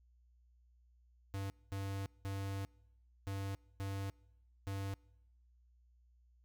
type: tone bursts at uneven times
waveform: square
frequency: 98 Hz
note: G2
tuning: in tune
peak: -39 dBFS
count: 6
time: 1.34-1.5 / 1.72-2.06 / 2.25-2.65 / 3.27-3.55 / 3.8-4.1 / 4.67-4.94 s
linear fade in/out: 0 ms
effects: noise-tail reverb RT60 0.9 s tail -26 dB re dry + added 60 Hz sine -65 dBFS peak until 6.44 s